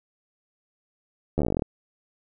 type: slowing click train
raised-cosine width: 2 ms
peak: -11 dBFS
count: 14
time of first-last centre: 1.38-1.622 s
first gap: 12 ms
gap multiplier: 1.07
effects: none